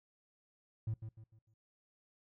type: tone with echo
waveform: triangle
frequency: 110 Hz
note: A2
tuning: in tune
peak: -31 dBFS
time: 0.87-0.94 s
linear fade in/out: 5 ms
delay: 150 ms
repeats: 4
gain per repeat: -9 dB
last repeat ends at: 1.54 s
effects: noise-tail reverb RT60 0.2 s tail -24 dB re dry + tanh soft clip ceiling -29 dBFS